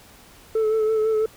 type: tone with vibrato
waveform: sine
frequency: 437 Hz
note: A4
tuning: 12 cents flat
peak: -15 dBFS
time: 0.55-1.26 s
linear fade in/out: 5 ms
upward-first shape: sine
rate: 6 Hz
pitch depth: 28 cents each way
effects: tanh soft clip ceiling -17 dBFS + pink hiss -49 dBFS RMS until 1.36 s